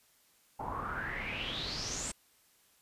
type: noise with low-pass filter sweep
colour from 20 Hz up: pink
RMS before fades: -38 dBFS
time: 0.59-2.12 s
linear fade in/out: 10 ms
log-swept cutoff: 840 to 8200 Hz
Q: 7.3
effects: white hiss -67 dBFS RMS until 2.81 s + resampled to 32000 Hz